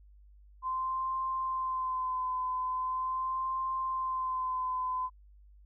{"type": "tone with vibrato", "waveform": "sine", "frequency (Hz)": 1033, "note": "C6", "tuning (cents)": -22, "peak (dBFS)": -30, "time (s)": [0.62, 5.1], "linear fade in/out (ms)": 50, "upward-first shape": "sine", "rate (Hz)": 0.41, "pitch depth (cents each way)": 26, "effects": ["added 50 Hz sine -54 dBFS peak until 5.65 s"]}